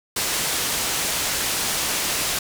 white low-pass noise, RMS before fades -24 dBFS, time 0.16-2.39 s, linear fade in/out 5 ms, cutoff 9800 Hz, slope 12 dB/octave, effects none

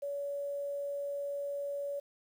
sine tone with quantisation, 567 Hz, C#5, 39 cents sharp, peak -34 dBFS, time 0.02-2 s, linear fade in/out 10 ms, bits 10, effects none

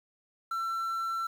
triangle tone with quantisation, 1345 Hz, E6, 34 cents sharp, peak -28 dBFS, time 0.51-1.27 s, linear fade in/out 5 ms, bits 9, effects none

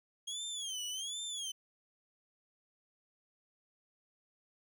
25% pulse tone with vibrato, 3246 Hz, G#7, 40 cents flat, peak -34 dBFS, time 0.27-1.52 s, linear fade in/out 10 ms, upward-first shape sine, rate 1.3 Hz, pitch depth 170 cents each way, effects none

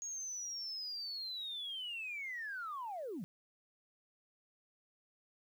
sine linear sweep, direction down, 6645 to 151.1 Hz, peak -39 dBFS, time 0.02-3.24 s, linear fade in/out 0 ms, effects tanh soft clip ceiling -35 dBFS + 11-bit

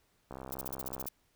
click train, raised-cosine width 1 ms, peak -29 dBFS, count 50, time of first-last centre 0.31-1.057 s, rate 65.6 Hz
violet noise bursts, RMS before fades -38 dBFS, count 9, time 0.52-1.087 s, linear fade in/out 2 ms, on 23 ms, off 45 ms
effects pink hiss -72 dBFS RMS until 1.35 s

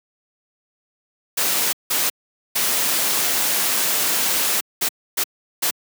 white noise bursts at uneven times, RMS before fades -20 dBFS, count 6, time 1.37-1.73 / 1.9-2.1 / 2.55-4.61 / 4.81-4.89 / 5.17-5.24 / 5.62-5.71 s, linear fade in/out 10 ms, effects high-pass 200 Hz 12 dB/octave

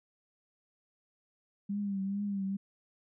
sine tone with vibrato, 198.8 Hz, G3, 25 cents sharp, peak -31 dBFS, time 1.69-2.57 s, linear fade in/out 10 ms, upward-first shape triangle, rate 2.3 Hz, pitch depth 63 cents each way, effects none

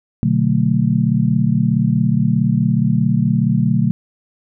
sine chord, B minor seventh, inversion none, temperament just, 123.47 / 148.16 / 185.21 / 222.2 Hz, B2 / D3 / F#3 / A3, 0 / +16 / +2 / +17 cents, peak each -18 dBFS, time 0.23-3.91 s, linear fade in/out 0 ms, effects none

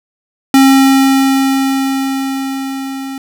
square tone with level ramp, 269.4 Hz, C#4, 49 cents flat, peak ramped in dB -4 to -22 dBFS, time 0.54-3.18 s, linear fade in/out 2 ms, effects none

